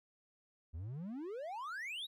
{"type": "exponential sweep", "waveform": "triangle", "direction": "up", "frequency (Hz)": [73.42, 3951], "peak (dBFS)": -39, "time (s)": [0.73, 2.07], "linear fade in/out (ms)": 20, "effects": []}